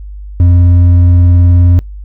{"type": "tone with hard clipping", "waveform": "sine", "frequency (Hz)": 88.1, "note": "F2", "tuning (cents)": 16, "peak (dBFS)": -4, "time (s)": [0.4, 1.79], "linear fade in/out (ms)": 0, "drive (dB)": 4, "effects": ["noise-tail reverb RT60 0.2 s tail -26 dB re dry", "added 50 Hz sine -23 dBFS peak until 2.04 s"]}